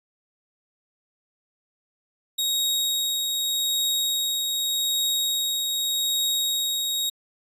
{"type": "tone with tremolo", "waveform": "sawtooth", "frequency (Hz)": 3772, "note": "A#7", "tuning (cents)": 20, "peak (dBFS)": -18, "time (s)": [2.38, 7.1], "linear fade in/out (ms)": 10, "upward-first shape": "triangle", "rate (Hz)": 0.84, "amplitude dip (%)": 30, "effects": ["resampled to 32000 Hz"]}